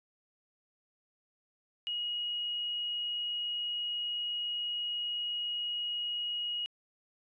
triangle tone with tanh clipping, 2893 Hz, F#7, 40 cents flat, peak -32 dBFS, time 1.87-6.66 s, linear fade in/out 0 ms, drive 2 dB, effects resampled to 22050 Hz

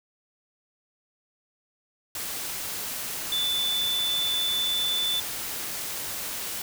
sine tone in noise, 3504 Hz, A7, 8 cents flat, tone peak -24 dBFS, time 3.32-5.2 s, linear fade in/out 2 ms, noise white, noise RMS -33 dBFS, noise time 2.15-6.62 s, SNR +6 dB, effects none

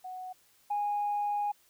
sine tone pair in turn, 740 / 823.9 Hz, F#5 / G#5, 0 / -14 cents, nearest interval major second, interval 186 cents, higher second, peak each -38 / -27 dBFS, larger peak second, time 0.04-0.33 / 0.7-1.52 s, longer second, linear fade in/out 10 ms, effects tanh soft clip ceiling -24 dBFS + white hiss -65 dBFS RMS until 1.69 s

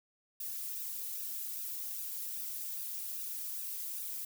violet noise with flanger, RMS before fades -40 dBFS, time 0.4-4.25 s, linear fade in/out 5 ms, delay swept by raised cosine 0.92 to 2.72 ms, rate 2.5 Hz, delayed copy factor -0.95, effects none

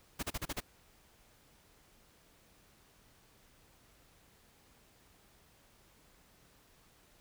pink noise bursts, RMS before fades -37 dBFS, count 6, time 0.19-0.605 s, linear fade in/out 10 ms, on 40 ms, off 35 ms, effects pink hiss -65 dBFS RMS until 7.2 s

